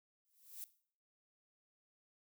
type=noise with exponential growth; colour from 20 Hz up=violet; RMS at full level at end=-44 dBFS; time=0.25-0.64 s; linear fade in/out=0 ms; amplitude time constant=84 ms; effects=noise-tail reverb RT60 0.5 s tail -17 dB re dry